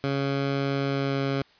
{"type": "tone with pitch glide", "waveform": "15% pulse", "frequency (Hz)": [138.59, 137.39], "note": ["C#3", "C#3"], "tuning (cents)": [0, -15], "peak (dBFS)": -18, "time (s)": [0.04, 1.42], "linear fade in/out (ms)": 0, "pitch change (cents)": -15, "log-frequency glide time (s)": [0.87, 1.2], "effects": ["white hiss -58 dBFS RMS until 1.59 s", "resampled to 11025 Hz"]}